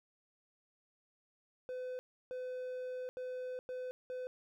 triangle tone bursts at uneven times, 506 Hz, B4, 42 cents sharp, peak -37 dBFS, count 5, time 1.69-1.99 / 2.31-3.09 / 3.17-3.59 / 3.69-3.91 / 4.1-4.27 s, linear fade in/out 0 ms, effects none

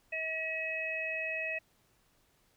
harmonic tone, 640 Hz, D#5, 49 cents sharp, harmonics 1 / 3 / 4, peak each -40 / -39 / -35 dBFS, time 0.12-1.59 s, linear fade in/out 10 ms, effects pink hiss -70 dBFS RMS until 2.56 s

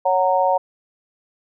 sine chord, F# major, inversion second, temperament just, 555 / 740 / 925 Hz, C#5 / F#5 / A#5, +2 / 0 / -14 cents, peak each -19 dBFS, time 0.05-0.58 s, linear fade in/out 10 ms, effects none

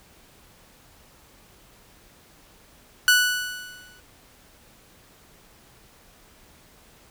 sawtooth tone with exponential decay, 1480 Hz, F#6, in tune, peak -9 dBFS, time 3.08-4 s, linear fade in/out 1 ms, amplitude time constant 200 ms, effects pink hiss -54 dBFS RMS until 7.1 s

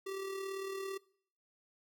square tone with amplitude modulation, 387.9 Hz, G4, 18 cents flat, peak -37 dBFS, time 0.06-0.98 s, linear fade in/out 10 ms, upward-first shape sine, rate 37.8 Hz, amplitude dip 45%, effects noise-tail reverb RT60 0.6 s tail -22 dB re dry

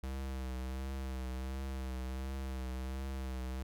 square tone with vibrato, 65.41 Hz, C2, in tune, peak -38 dBFS, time 0.03-3.63 s, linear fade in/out 5 ms, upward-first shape triangle, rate 1.4 Hz, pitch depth 46 cents each way, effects none

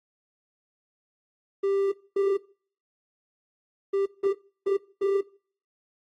triangle tone bursts at uneven times, 394.2 Hz, G4, 10 cents sharp, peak -20 dBFS, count 6, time 1.63-1.92 / 2.16-2.37 / 3.93-4.06 / 4.23-4.33 / 4.66-4.77 / 5.01-5.21 s, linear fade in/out 10 ms, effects noise-tail reverb RT60 0.5 s tail -22 dB re dry + AAC 32 kbps

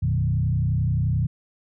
sine tone with frequency modulation, 117 Hz, A#2, 7 cents sharp, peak -19 dBFS, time 0.02-1.27 s, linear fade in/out 10 ms, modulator 31.5 Hz, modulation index 1.3, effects none

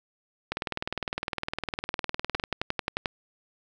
two click trains, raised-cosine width 0.3 ms, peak -10 / -13 dBFS, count 9 / 38, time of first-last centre 2.35-3.058 / 0.52-2.398 s, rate 11.3 / 19.7 Hz, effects none

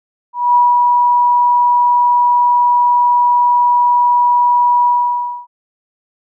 sine tone with ADSR envelope, 971 Hz, B5, 30 cents flat, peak -6 dBFS, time 0.33-5.47 s, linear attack 220 ms, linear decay 200 ms, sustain -2 dB, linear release 610 ms, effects none

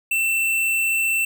square tone, 2681 Hz, E7, 29 cents sharp, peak -19 dBFS, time 0.11-1.25 s, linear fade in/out 5 ms, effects none

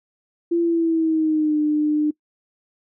sine tone with pitch glide, 340 to 301.2 Hz, F4 to D4, -46 to +44 cents, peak -16 dBFS, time 0.51-2.11 s, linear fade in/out 10 ms, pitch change -210 cents, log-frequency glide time 0.61-1.58 s, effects noise-tail reverb RT60 0.1 s tail -22 dB re dry

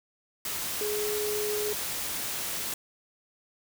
sine tone in noise, 420 Hz, G#4, 19 cents sharp, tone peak -29 dBFS, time 0.81-1.73 s, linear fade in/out 2 ms, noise white, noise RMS -33 dBFS, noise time 0.45-2.74 s, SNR +1 dB, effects none

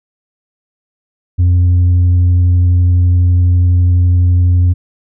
sine tone with tanh clipping, 88.8 Hz, F2, 29 cents sharp, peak -7 dBFS, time 1.38-4.74 s, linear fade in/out 20 ms, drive 2 dB, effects none

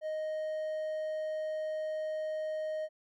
triangle tone, 622.3 Hz, D#5, in tune, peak -31 dBFS, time 0.01-2.89 s, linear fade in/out 50 ms, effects Opus 48 kbps

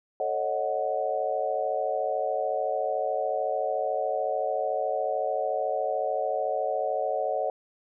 sine chord, D# half-diminished seventh, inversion second, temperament equal with one note detuned, 440 / 548.6 / 622.3 / 740 Hz, A4 / C#5 / D#5 / F#5, 0 / -18 / 0 / 0 cents, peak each -34 / -30 / -30 / -30 dBFS, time 0.2-7.5 s, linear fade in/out 2 ms, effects none

